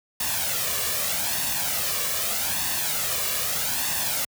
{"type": "noise with flanger", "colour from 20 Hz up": "white", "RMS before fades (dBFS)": -26, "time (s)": [0.2, 4.25], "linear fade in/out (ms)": 5, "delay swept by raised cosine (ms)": [1.1, 1.77], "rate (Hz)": 0.81, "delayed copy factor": 0.6, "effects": ["high-pass 60 Hz 12 dB/octave"]}